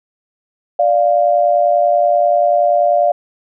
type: tone pair together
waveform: sine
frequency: 587.7 / 698 Hz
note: D5 / F5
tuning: +1 / -1 cents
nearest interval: minor third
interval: 298 cents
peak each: -13 / -12 dBFS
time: 0.79-3.12 s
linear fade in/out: 5 ms
effects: none